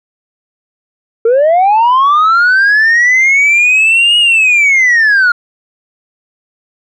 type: linear two-way sweep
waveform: sine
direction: up then down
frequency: 442.1 to 2897 to 1396 Hz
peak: -3 dBFS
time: 1.25-5.32 s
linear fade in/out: 5 ms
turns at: 4.18 s
effects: tanh soft clip ceiling -4 dBFS